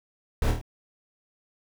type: noise with echo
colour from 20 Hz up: brown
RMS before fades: -22 dBFS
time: 0.42-0.51 s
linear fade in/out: 2 ms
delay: 26 ms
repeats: 4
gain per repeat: -4 dB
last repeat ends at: 0.614 s
effects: none